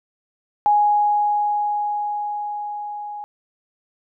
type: tone with level ramp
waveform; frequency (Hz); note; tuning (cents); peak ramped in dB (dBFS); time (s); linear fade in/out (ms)
sine; 830.6; G#5; 0; -12 to -29; 0.66-3.24; 0
effects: none